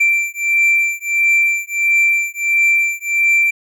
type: beating tone pair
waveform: triangle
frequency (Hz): 2349 / 2350.5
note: D7 / D7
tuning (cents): 0 / +1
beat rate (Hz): 1.5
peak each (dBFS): -14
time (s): 0-3.51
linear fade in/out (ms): 10
effects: none